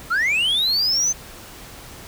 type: linear sweep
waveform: sine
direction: up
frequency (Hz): 1284 to 6272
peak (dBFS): -14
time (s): 0.1-1.13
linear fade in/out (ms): 20
effects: tanh soft clip ceiling -16 dBFS + pink hiss -40 dBFS RMS until 2.07 s